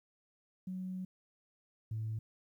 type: tone pair in turn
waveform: sine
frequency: 185.5 / 110.05 Hz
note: F#3 / A2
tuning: +5 / +1 cents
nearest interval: major sixth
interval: 904 cents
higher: first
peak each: -37 / -34 dBFS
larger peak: second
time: 0.67-1.05 / 1.91-2.19 s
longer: first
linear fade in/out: 5 ms
effects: tanh soft clip ceiling -31 dBFS + 12-bit